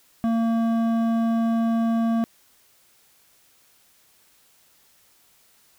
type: tone with hard clipping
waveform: sine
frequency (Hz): 228.4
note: A#3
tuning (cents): -35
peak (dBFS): -21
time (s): 0.24-2.24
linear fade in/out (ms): 0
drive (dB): 10
effects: white hiss -59 dBFS RMS until 5.78 s